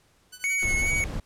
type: tone with tremolo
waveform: 5% pulse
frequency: 1500 Hz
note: F#6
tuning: 23 cents sharp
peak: -26 dBFS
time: 0.32-1.02 s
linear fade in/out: 10 ms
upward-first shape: triangle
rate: 11 Hz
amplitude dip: 90%
type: tone with vibrato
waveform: square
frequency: 2217 Hz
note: C#7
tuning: in tune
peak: -24 dBFS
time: 0.44-1.04 s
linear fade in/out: 0 ms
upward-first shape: sine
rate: 2.5 Hz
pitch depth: 26 cents each way
type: noise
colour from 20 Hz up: brown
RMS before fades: -30 dBFS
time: 0.62-1.2 s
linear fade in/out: 5 ms
effects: pink hiss -63 dBFS RMS until 1.25 s + low-pass 11000 Hz 12 dB/octave